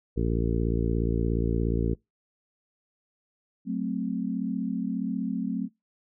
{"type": "harmonic tone", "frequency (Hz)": 57, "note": "A#1", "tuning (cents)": -38, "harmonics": [1, 2, 3, 4, 5, 6, 7, 8], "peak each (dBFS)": [-27, -30, -32, -33, -34, -35, -35, -36], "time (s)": [0.16, 1.95], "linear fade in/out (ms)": 20}
{"type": "chord", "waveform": "sine", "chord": "F# diminished", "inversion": "none", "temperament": "equal", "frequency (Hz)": [185, 220, 261.6], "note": ["F#3", "A3", "C4"], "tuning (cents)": [0, 0, 0], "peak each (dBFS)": -31, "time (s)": [3.65, 5.69], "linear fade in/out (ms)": 50}
{"effects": ["noise-tail reverb RT60 0.2 s tail -26 dB re dry"]}